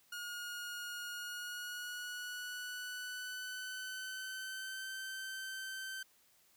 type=tone with pitch glide; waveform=sawtooth; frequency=1434 to 1545.8 Hz; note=F6 to G6; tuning=+45 to -25 cents; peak=-38 dBFS; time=0.12-6.03 s; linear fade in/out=5 ms; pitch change=+130 cents; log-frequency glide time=1.11-4.9 s; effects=white hiss -69 dBFS RMS until 6.56 s